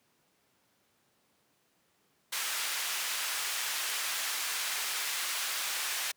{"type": "band-pass noise", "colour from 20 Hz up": "pink", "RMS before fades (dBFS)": -34, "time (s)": [2.32, 6.12], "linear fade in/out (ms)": 10, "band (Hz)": [1500, 16000], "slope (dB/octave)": 12, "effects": ["pink hiss -71 dBFS RMS until 6.16 s", "high-pass 150 Hz 12 dB/octave"]}